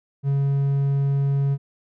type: tone with hard clipping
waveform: triangle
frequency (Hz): 139.2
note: C#3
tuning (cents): +8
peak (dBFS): -19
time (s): 0.23-1.58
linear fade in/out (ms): 50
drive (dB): 6
effects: none